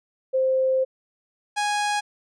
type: tone pair in turn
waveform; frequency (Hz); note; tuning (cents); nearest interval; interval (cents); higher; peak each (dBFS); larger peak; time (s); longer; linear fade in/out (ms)
sine / sawtooth; 523.3 / 828.3; C5 / G#5; 0 / -5; minor sixth; 795; second; -18; neither; 0.33-0.85 / 1.56-2.01; first; 20
effects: resampled to 22050 Hz